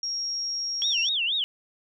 sine tone, 5588 Hz, F8, in tune, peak -27 dBFS, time 0.03-1.09 s, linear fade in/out 2 ms
sine tone with vibrato, 3184 Hz, G7, 26 cents sharp, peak -23 dBFS, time 0.82-1.44 s, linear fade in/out 0 ms, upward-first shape sine, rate 4.2 Hz, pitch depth 300 cents each way
effects none

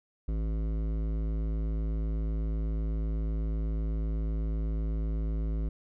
sine tone with hard clipping, 54 Hz, A1, 32 cents flat, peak -30 dBFS, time 0.28-5.69 s, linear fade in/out 5 ms, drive 14 dB, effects none

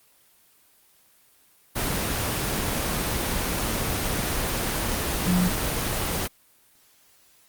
sine tone in noise, 180 Hz, F#3, 47 cents flat, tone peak -19 dBFS, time 5.26-5.49 s, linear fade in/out 20 ms, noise pink, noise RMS -26 dBFS, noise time 1.75-6.28 s, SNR +4 dB, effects white hiss -59 dBFS RMS until 7.48 s + Opus 24 kbps

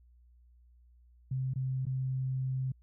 sine tone with dropouts, 130.81 Hz, C3, in tune, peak -30 dBFS, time 1.31-2.72 s, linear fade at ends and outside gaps 5 ms, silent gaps 1.537-1.558 / 1.854-1.866 s, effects added 60 Hz sine -58 dBFS peak until 2.82 s

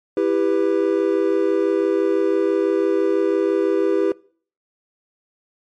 triangle chord, E minor, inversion none, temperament just, 329.6 / 395.6 / 494.4 Hz, E4 / G4 / B4, 0 / +16 / +2 cents, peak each -19 / -17 / -20 dBFS, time 0.17-4.12 s, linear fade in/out 2 ms, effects noise-tail reverb RT60 0.5 s tail -24 dB re dry + MP3 48 kbps

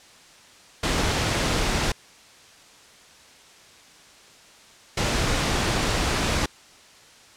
pink noise bursts at uneven times, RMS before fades -23 dBFS, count 2, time 0.83-1.92 / 4.97-6.46 s, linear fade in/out 5 ms, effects white hiss -50 dBFS RMS until 7.36 s + low-pass 7000 Hz 12 dB/octave

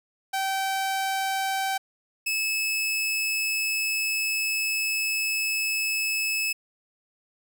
sawtooth tone pair in turn, 773 / 2600 Hz, G5 / E7, -24 / -24 cents, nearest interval octave + major sixth, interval 2100 cents, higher second, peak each -21 dBFS, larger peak neither, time 0.33-1.78 / 2.26-6.53 s, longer second, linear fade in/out 10 ms, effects none

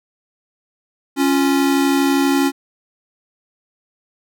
square tone pair together, 276.9 / 349.2 Hz, C#4 / F4, -2 / 0 cents, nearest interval major third, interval 402 cents, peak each -15 / -21 dBFS, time 1.16-2.52 s, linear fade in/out 50 ms, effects none

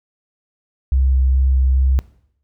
sine tone with vibrato, 65.6 Hz, C2, 5 cents sharp, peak -12 dBFS, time 0.92-1.99 s, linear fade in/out 0 ms, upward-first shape square, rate 2.4 Hz, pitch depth 9 cents each way, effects noise-tail reverb RT60 0.7 s tail -19 dB re dry

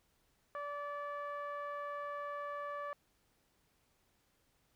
sawtooth tone with low-pass filter, 579 Hz, D5, 25 cents flat, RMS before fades -42 dBFS, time 0.55-2.93 s, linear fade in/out 0 ms, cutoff 1400 Hz, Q 5.8, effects pink hiss -75 dBFS RMS until 4.75 s

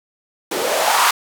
blue noise with band-pass filter sweep, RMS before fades -17 dBFS, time 0.51-1.11 s, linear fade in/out 5 ms, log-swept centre 360 to 1200 Hz, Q 3.1, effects none

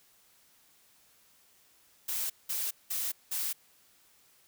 blue noise bursts, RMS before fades -33 dBFS, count 4, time 2.08-3.53 s, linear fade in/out 10 ms, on 220 ms, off 190 ms, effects white hiss -64 dBFS RMS until 4.47 s

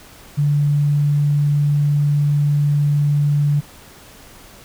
sine tone, 145.6 Hz, D3, 15 cents flat, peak -13 dBFS, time 0.37-3.61 s, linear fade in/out 20 ms, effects pink hiss -43 dBFS RMS until 4.64 s

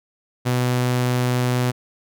sawtooth tone, 124.5 Hz, B2, 14 cents sharp, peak -14 dBFS, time 0.45-1.72 s, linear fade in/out 20 ms, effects none

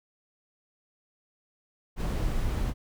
brown noise, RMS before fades -28 dBFS, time 1.96-2.74 s, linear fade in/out 50 ms, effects none

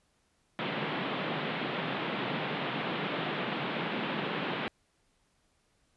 pink band-pass noise, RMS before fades -34 dBFS, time 0.59-4.68 s, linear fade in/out 0 ms, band 140 to 3600 Hz, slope 48 dB/octave, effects pink hiss -72 dBFS RMS until 5.96 s + resampled to 24000 Hz

